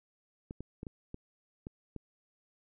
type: clicks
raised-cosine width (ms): 3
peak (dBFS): -28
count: 7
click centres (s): 0.509 / 0.606 / 0.831 / 0.868 / 1.144 / 1.669 / 1.963
effects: none